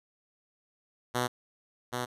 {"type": "tone with echo", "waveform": "5% pulse", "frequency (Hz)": 123.4, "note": "B2", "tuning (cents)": -1, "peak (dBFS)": -16, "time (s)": [1.14, 1.28], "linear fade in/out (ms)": 20, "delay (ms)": 780, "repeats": 1, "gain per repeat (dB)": -4, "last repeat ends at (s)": 2.06, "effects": ["resampled to 32000 Hz"]}